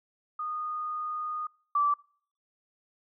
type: tone pair in turn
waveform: sine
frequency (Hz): 1231 / 1161.9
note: D#6 / D6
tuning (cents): -19 / -19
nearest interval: minor second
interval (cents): 100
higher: first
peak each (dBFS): -31 / -22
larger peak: second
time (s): 0.39-1.47 / 1.75-1.94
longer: first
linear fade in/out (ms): 5
effects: noise-tail reverb RT60 0.5 s tail -24 dB re dry